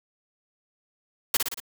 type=noise with echo; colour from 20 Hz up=white; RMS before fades=-21 dBFS; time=1.34-1.37 s; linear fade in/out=5 ms; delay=58 ms; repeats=4; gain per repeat=-4 dB; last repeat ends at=1.602 s; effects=none